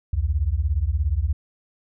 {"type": "beating tone pair", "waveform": "sine", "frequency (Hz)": [65.41, 82.41], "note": ["C2", "E2"], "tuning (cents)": [0, 0], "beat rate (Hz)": 17, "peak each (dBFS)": -22, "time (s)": [0.13, 1.33], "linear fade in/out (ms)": 5, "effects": []}